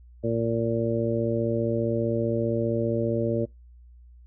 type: harmonic tone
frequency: 115.2 Hz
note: A#2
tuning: 20 cents flat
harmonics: 1 / 2 / 3 / 4 / 5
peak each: -29 / -29 / -29 / -29 / -29 dBFS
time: 0.23-3.46 s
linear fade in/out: 20 ms
effects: noise-tail reverb RT60 0.2 s tail -25 dB re dry + added 60 Hz sine -47 dBFS peak until 4.26 s